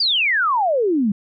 sine exponential sweep, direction down, 4896 to 191.8 Hz, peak -15 dBFS, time 0-1.12 s, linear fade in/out 5 ms, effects none

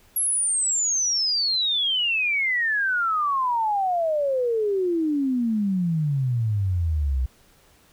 sine exponential sweep, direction down, 11410 to 61.74 Hz, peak -20 dBFS, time 0.16-7.26 s, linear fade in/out 5 ms, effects pink hiss -57 dBFS RMS until 7.92 s

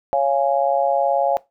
sine chord, Db major, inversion none, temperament just, 554.4 / 693 / 831.5 Hz, Db5 / F5 / Ab5, 0 / -14 / +2 cents, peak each -19 / -20 / -21 dBFS, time 0.13-1.37 s, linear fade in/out 0 ms, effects noise-tail reverb RT60 0.2 s tail -19 dB re dry

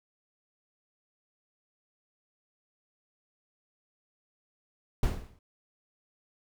brown noise with exponential decay, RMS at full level -23 dBFS, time 5.03-5.39 s, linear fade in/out 2 ms, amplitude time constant 78 ms, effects none

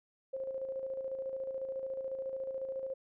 sine tone with tremolo, 532 Hz, C5, 29 cents sharp, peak -34 dBFS, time 0.33-2.94 s, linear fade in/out 10 ms, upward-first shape square, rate 14 Hz, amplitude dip 45%, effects none

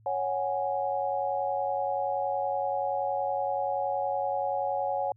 sine chord, C# suspended fourth, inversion none, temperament equal, 554.4 / 740 / 830.6 Hz, C#5 / F#5 / G#5, 0 / 0 / 0 cents, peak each -31 dBFS, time 0.06-5.12 s, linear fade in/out 2 ms, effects added 109 Hz sine -56 dBFS peak until 5.16 s

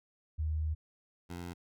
sine / 15% pulse tone pair in turn, 77.78 / 87.45 Hz, D#2 / F2, 0 / +3 cents, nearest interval major second, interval 203 cents, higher second, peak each -30 / -34 dBFS, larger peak first, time 0.38-0.75 / 1.29-1.54 s, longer first, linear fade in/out 20 ms, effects none

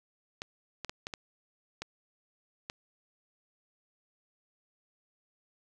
clicks, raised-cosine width 0.2 ms, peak -20 dBFS, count 7, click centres 0.419 / 0.847 / 0.895 / 1.069 / 1.138 / 1.82 / 2.699 s, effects none

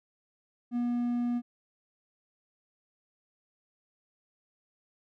triangle tone, 241.1 Hz, B3, 41 cents flat, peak -25 dBFS, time 0.71-1.42 s, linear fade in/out 50 ms, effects none

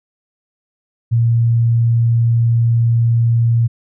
sine tone, 116.54 Hz, A#2, in tune, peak -10 dBFS, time 1.11-3.68 s, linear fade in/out 20 ms, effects none

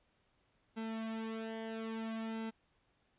sawtooth tone with flanger, 223.3 Hz, A3, 26 cents sharp, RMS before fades -41 dBFS, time 0.76-2.51 s, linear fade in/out 20 ms, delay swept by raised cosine 1.7 to 3.7 ms, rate 0.6 Hz, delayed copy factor -0.75, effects pink hiss -75 dBFS RMS until 3.18 s + resampled to 8000 Hz

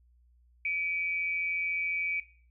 sine tone pair together, 2296 / 2470 Hz, D7 / D#7, -40 / -13 cents, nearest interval minor second, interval 127 cents, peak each -29 / -35 dBFS, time 0.65-2.2 s, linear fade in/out 2 ms, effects noise-tail reverb RT60 0.5 s tail -17 dB re dry + added 60 Hz sine -60 dBFS peak until 2.5 s

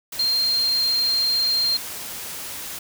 sine tone in noise, 4191 Hz, C8, 2 cents sharp, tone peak -18 dBFS, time 0.19-1.77 s, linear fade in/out 5 ms, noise white, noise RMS -33 dBFS, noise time 0.12-2.79 s, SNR +12 dB, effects none

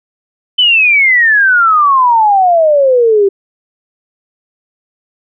sine exponential sweep, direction down, 3061 to 386.1 Hz, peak -5 dBFS, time 0.58-3.29 s, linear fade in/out 10 ms, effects none

